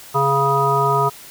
harmonic tone, 138.59 Hz, C#3, in tune, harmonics 1 / 3 / 5 / 7 / 9, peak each -22 / -21 / -23 / -19 / -19 dBFS, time 0.14-1.1 s, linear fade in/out 20 ms, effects white hiss -40 dBFS RMS until 1.3 s

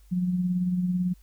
sine tone with tremolo, 180.3 Hz, F#3, 45 cents flat, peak -21 dBFS, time 0.11-1.14 s, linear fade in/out 20 ms, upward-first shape sine, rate 18 Hz, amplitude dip 40%, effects added 50 Hz sine -51 dBFS peak until 1.22 s + white hiss -65 dBFS RMS until 1.22 s

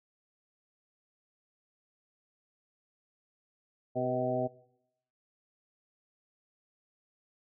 harmonic tone with a mistuned harmonic, 126.8 Hz, B2, 46 cents sharp, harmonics 1 / 2 / 3 / 4 / 5 / 6, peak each -38 / -36 / -37 / -38 / -32 / -38 dBFS, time 3.95-4.48 s, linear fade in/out 20 ms, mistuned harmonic 4, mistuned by -53 cents, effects noise-tail reverb RT60 0.8 s tail -21 dB re dry

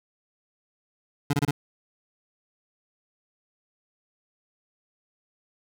25% pulse tone bursts, 143.1 Hz, D3, 45 cents flat, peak -17 dBFS, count 4, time 1.3-1.51 s, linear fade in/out 5 ms, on 33 ms, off 26 ms, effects none

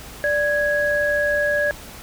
sine tone pair together, 587.3 / 1661.2 Hz, D5 / G#6, 0 / 0 cents, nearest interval octave + tritone, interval 1800 cents, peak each -20 dBFS, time 0.24-1.71 s, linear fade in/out 0 ms, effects added 60 Hz sine -44 dBFS peak until 2.02 s + pink hiss -39 dBFS RMS until 2.02 s

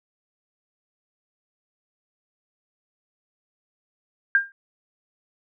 sine tone with exponential decay, 1600 Hz, G6, 35 cents sharp, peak -11 dBFS, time 4.35-4.52 s, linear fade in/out 1 ms, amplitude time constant 35 ms, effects none

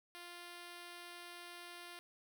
5% pulse tone, 349.2 Hz, F4, in tune, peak -38 dBFS, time 0.15-1.99 s, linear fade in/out 0 ms, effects none

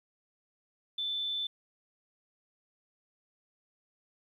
sine tone with amplitude modulation, 3520 Hz, A7, in tune, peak -30 dBFS, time 0.98-1.47 s, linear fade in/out 5 ms, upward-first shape sine, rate 210 Hz, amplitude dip 25%, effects 11-bit

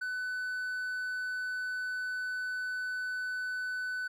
triangle tone, 1500 Hz, F#6, 23 cents sharp, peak -31 dBFS, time 0.01-4.08 s, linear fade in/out 10 ms, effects none

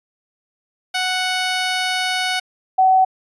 10% pulse / sine tone pair in turn, 740 / 754.7 Hz, F#5 / F#5, 0 / +34 cents, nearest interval unison, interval 34 cents, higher second, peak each -10 dBFS, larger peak neither, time 0.94-2.4 / 2.78-3.05 s, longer first, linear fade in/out 10 ms, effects resampled to 22050 Hz

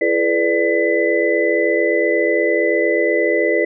sine tone cluster, 337.7 / 425.2 / 493.8 / 588 / 2004 Hz, E4 / G#4 / B4 / D5 / B6, +42 / +41 / 0 / +2 / +25 cents, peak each -20 dBFS, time 0.01-3.65 s, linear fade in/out 5 ms, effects none

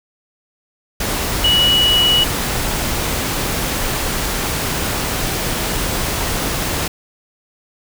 sine tone in noise, 2930 Hz, F#7, 18 cents flat, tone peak -11 dBFS, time 1.44-2.24 s, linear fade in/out 5 ms, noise pink, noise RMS -20 dBFS, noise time 1-6.88 s, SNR +6 dB, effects none

